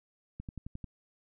click train, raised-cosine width 5 ms, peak -28 dBFS, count 6, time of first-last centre 0.4-0.842 s, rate 11.3 Hz, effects none

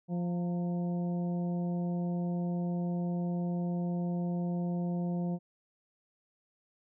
harmonic tone with a mistuned harmonic, 174.8 Hz, F3, 2 cents sharp, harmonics 1 / 2 / 3 / 4 / 5, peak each -30 / -42 / -44 / -46 / -54 dBFS, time 0.08-5.39 s, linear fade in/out 50 ms, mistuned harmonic 5, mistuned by +65 cents, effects none

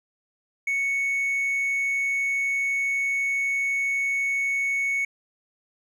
sine tone with hard clipping, 2217 Hz, C#7, in tune, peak -23 dBFS, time 0.67-5.05 s, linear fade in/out 5 ms, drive 2 dB, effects none

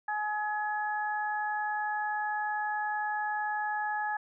harmonic tone, 422.2 Hz, G#4, 29 cents sharp, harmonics 2 / 3 / 4, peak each -31 / -43 / -34 dBFS, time 0.08-4.17 s, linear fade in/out 5 ms, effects none

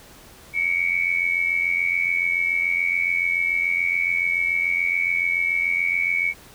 sine tone pair together, 2206 / 2293 Hz, C#7 / D7, -9 / -42 cents, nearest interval minor second, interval 67 cents, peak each -22 dBFS, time 0.53-6.34 s, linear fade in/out 50 ms, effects pink hiss -47 dBFS RMS until 6.54 s

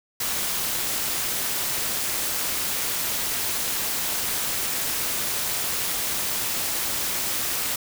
white noise with amplitude modulation, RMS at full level -24 dBFS, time 0.2-7.76 s, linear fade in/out 5 ms, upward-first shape sine, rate 262 Hz, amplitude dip 50%, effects none

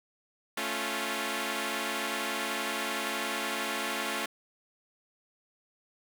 5% pulse chord, A augmented, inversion none, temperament equal with one note detuned, 219.2 / 277.2 / 349.2 Hz, A3 / C#4 / E#4, -6 / 0 / 0 cents, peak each -24 dBFS, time 0.57-4.26 s, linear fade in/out 5 ms, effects none

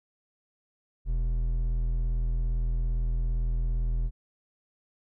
triangle tone with hard clipping, 41.2 Hz, E1, in tune, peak -26 dBFS, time 1.05-4.11 s, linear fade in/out 50 ms, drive 10 dB, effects none

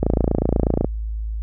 click train, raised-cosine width 2 ms, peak -4 dBFS, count 24, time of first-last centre 0.03-0.846 s, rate 28.2 Hz, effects added 54 Hz sine -23 dBFS peak until 1.42 s

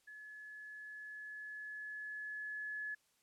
sine tone with level ramp, 1707 Hz, G#6, 47 cents sharp, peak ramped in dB -50 to -39 dBFS, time 0.07-2.95 s, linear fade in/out 10 ms, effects white hiss -75 dBFS RMS until 3.22 s + low-pass 11000 Hz 12 dB/octave

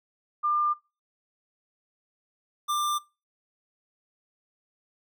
sine / square tone pair in turn, 1198 / 1188.4 Hz, D6 / D6, +34 / +20 cents, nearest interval unison, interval 14 cents, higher first, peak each -22 / -25 dBFS, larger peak first, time 0.43-0.74 / 2.68-2.99 s, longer neither, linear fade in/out 20 ms, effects noise-tail reverb RT60 0.3 s tail -24 dB re dry

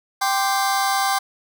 sawtooth chord, G suspended fourth, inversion none, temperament just, 784 / 1045.3 / 1176 Hz, G5 / C6 / D6, 0 / -2 / +2 cents, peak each -16 / -21 / -21 dBFS, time 0.21-1.19 s, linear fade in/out 10 ms, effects none

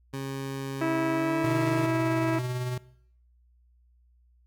20% pulse tone with pitch glide, 135.9 to 150.79 Hz, C#3 to D3, -34 to +46 cents, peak -27 dBFS, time 0.13-1.87 s, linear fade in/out 10 ms, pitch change +180 cents, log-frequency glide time 1.1-1.56 s
harmonic tone, 326.1 Hz, E4, 19 cents flat, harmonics 1 / 2 / 3 / 4 / 5 / 6 / 7 / 8, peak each -26 / -32 / -36 / -38 / -40 / -42 / -43 / -44 dBFS, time 0.81-2.39 s, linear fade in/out 5 ms
square tone with tremolo, 125 Hz, B2, 21 cents sharp, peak -28 dBFS, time 1.44-2.78 s, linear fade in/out 5 ms, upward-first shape sine, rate 18 Hz, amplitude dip 30%
effects noise-tail reverb RT60 0.7 s tail -20 dB re dry + added 60 Hz sine -59 dBFS peak until 4.46 s

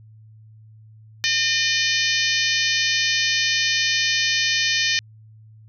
harmonic tone, 607 Hz, D#5, 43 cents flat, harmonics 3 / 4 / 5 / 6 / 7 / 8 / 9 / 10, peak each -24 / -25 / -26 / -27 / -27 / -28 / -29 / -29 dBFS, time 1.24-4.99 s, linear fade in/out 0 ms, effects added 109 Hz sine -44 dBFS peak until 5.68 s

